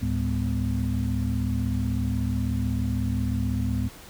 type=tone cluster; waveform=sine; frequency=72.3 / 108.5 / 203.7 / 249.6 Hz; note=D2 / A2 / G#3 / B3; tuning=-27 / -24 / -33 / +19 cents; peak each=-28 / -27 / -31 / -30 dBFS; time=0.01-3.89 s; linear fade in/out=20 ms; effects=pink hiss -46 dBFS RMS until 4.09 s